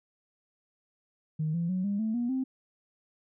sine tone with pitch steps, 155.56 / 169.64 / 184.99 / 201.7 / 220 / 239.9 / 261.6 Hz, D#3 / E3 / F#3 / G3 / A3 / A#3 / C4, 0 / +50 / 0 / +50 / 0 / +50 / 0 cents, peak -26 dBFS, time 1.39-2.44 s, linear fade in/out 10 ms, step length 150 ms, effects tanh soft clip ceiling -22 dBFS

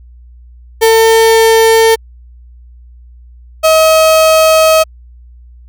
35% pulse tone pair in turn, 450.1 / 636.5 Hz, A4 / D#5, +39 / +39 cents, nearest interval tritone, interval 600 cents, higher second, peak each -3 dBFS, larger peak neither, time 0.81-1.96 / 3.63-4.84 s, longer second, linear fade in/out 20 ms, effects added 60 Hz sine -34 dBFS peak until 5.68 s

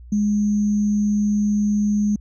sine tone with sample-and-hold, 207.7 Hz, G#3, in tune, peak -16 dBFS, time 0.12-2.16 s, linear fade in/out 5 ms, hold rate 6300 Hz, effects added 60 Hz sine -38 dBFS peak until 2.2 s + resampled to 22050 Hz

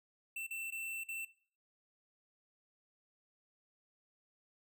square tone with dropouts, 2681 Hz, E7, 29 cents sharp, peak -40 dBFS, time 0.36-1.25 s, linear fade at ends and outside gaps 5 ms, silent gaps 0.467-0.507 / 0.705-0.721 / 1.037-1.086 s, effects noise-tail reverb RT60 0.5 s tail -20 dB re dry

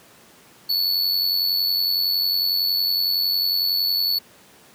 square tone with amplitude modulation, 4435 Hz, C#8, in tune, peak -17 dBFS, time 0.69-4.19 s, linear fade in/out 10 ms, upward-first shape sine, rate 90.9 Hz, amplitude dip 50%, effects pink hiss -50 dBFS RMS until 4.74 s + high-pass 150 Hz 12 dB/octave

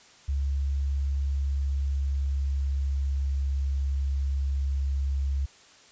sine tone with pitch glide, 69.3 to 68.66 Hz, C#2 to C#2, 0 to -16 cents, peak -24 dBFS, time 0.28-5.46 s, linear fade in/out 10 ms, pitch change -16 cents, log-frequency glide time 1.18-3.48 s, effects white hiss -54 dBFS RMS until 5.91 s + resampled to 16000 Hz

